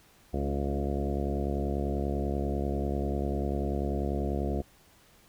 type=harmonic tone with a mistuned harmonic; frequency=70.2 Hz; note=C#2; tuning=22 cents sharp; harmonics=1 / 2 / 3 / 4 / 5 / 6 / 7 / 8 / 9 / 10; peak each=-31 / -37 / -35 / -38 / -37 / -40 / -40 / -43 / -42 / -41 dBFS; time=0.33-4.62 s; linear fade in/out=10 ms; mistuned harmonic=5; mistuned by=+17 cents; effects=pink hiss -60 dBFS RMS until 5.28 s